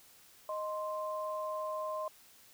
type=tone pair together; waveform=sine; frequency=622.3 / 1046.5 Hz; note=D#5 / C6; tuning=0 / 0 cents; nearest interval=major sixth; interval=900 cents; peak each=-37 / -38 dBFS; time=0.49-2.08 s; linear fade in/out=2 ms; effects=white hiss -60 dBFS RMS until 2.53 s